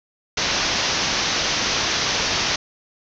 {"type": "low-pass noise", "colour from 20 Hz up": "white", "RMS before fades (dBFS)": -22, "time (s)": [0.37, 2.56], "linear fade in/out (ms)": 5, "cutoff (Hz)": 6300, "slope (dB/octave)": 96, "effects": []}